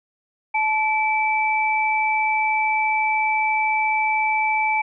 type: tone pair together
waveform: sine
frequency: 867.9 / 2317 Hz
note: A5 / D7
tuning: -24 / -24 cents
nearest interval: octave + perfect fourth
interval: 1700 cents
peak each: -20 / -21 dBFS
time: 0.54-4.82 s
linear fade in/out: 10 ms
effects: none

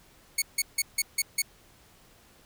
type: tone bursts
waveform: 10% pulse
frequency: 2217 Hz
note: C#7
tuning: in tune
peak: -14 dBFS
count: 6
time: 0.38-1.42 s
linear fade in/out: 5 ms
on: 40 ms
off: 160 ms
effects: pink hiss -58 dBFS RMS until 2.45 s

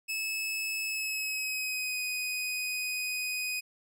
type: tone with pitch glide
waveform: sawtooth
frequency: 2600 to 2497 Hz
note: E7 to D#7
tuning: -24 to +6 cents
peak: -28 dBFS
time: 0.08-3.61 s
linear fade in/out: 20 ms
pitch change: -70 cents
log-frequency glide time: 0.85-2.02 s
effects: none

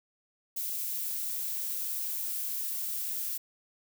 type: noise with high-pass filter sweep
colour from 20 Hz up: violet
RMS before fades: -34 dBFS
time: 0.56-3.38 s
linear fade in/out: 10 ms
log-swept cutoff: 2400 to 210 Hz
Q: 0.85
effects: none

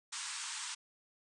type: band-pass noise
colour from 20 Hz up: white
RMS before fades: -42 dBFS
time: 0.12-0.75 s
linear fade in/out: 10 ms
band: 860 to 9100 Hz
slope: 96 dB/octave
effects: none

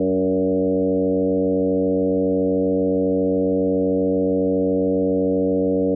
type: tone with frequency modulation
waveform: sine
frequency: 377.4 Hz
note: F#4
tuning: 34 cents sharp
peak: -16 dBFS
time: 0-5.95 s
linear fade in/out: 5 ms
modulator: 92.6 Hz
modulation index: 2
effects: none

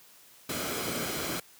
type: noise with comb filter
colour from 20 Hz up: pink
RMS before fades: -33 dBFS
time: 0.49-1.4 s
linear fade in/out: 5 ms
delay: 1.1 ms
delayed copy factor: -0.5
effects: white hiss -56 dBFS RMS until 1.59 s + high-pass 100 Hz 12 dB/octave

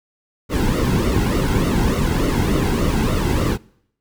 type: noise with flanger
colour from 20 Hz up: brown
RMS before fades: -18 dBFS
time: 0.49-3.58 s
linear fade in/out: 50 ms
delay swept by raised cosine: 1.2 to 1.72 ms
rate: 3.4 Hz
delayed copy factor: -0.7
effects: noise-tail reverb RT60 0.7 s tail -24 dB re dry

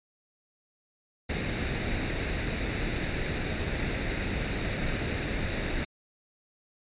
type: noise with comb filter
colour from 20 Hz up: pink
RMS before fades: -30 dBFS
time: 1.29-5.85 s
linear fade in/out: 10 ms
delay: 0.47 ms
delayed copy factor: +0.6
effects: resampled to 8000 Hz

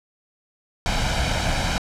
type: noise with comb filter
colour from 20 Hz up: pink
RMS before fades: -22 dBFS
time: 0.86-1.78 s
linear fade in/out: 0 ms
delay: 1.3 ms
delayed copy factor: +0.6
effects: low-pass 6000 Hz 12 dB/octave

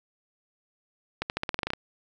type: accelerating click train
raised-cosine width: 0.3 ms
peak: -12 dBFS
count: 11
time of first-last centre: 1.22-1.735 s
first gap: 79 ms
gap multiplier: 0.9
effects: none

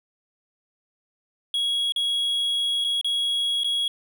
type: tone with dropouts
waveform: triangle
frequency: 3322 Hz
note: G#7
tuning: in tune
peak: -20 dBFS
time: 1.54-3.88 s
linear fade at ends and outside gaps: 2 ms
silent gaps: 1.922-1.961 / 2.842-2.846 / 3.013-3.045 / 3.635-3.644 s
effects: none

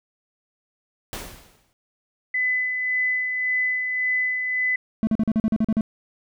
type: noise with exponential decay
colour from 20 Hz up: pink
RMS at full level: -30 dBFS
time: 1.13-1.73 s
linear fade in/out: 0 ms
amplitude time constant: 130 ms
type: tone with tremolo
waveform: sine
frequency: 2008 Hz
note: B6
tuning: 28 cents sharp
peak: -19 dBFS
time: 2.34-4.76 s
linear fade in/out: 5 ms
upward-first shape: sine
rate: 1.8 Hz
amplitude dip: 40%
type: tone bursts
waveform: triangle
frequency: 220 Hz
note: A3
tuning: in tune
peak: -15 dBFS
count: 10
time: 5.03-5.809 s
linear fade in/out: 0 ms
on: 41 ms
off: 41 ms
effects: none

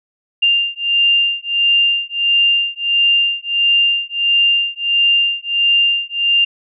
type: beating tone pair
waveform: sine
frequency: 2794 / 2795.5 Hz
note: F7 / F7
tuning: 0 / +1 cents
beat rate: 1.5 Hz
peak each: -15 dBFS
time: 0.42-6.45 s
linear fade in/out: 10 ms
effects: none

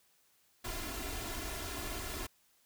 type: noise with comb filter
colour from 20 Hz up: pink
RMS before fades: -40 dBFS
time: 0.64-2.27 s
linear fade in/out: 10 ms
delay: 2.9 ms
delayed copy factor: +0.7
effects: white hiss -70 dBFS RMS until 2.65 s

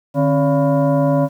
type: tone with frequency modulation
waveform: sine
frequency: 150.1 Hz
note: D3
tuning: 38 cents sharp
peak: -12 dBFS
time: 0.14-1.29 s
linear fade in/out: 50 ms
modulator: 421 Hz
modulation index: 1.4
effects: 8-bit

